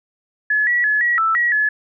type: tone with pitch steps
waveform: sine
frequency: 1707 / 1934 / 1707 / 1919 / 1322 / 1914 / 1710 Hz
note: G#6 / B6 / G#6 / A#6 / E6 / A#6 / A6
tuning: +47 / -37 / +47 / +50 / +5 / +45 / -50 cents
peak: -14 dBFS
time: 0.5-1.69 s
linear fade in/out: 5 ms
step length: 170 ms
effects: none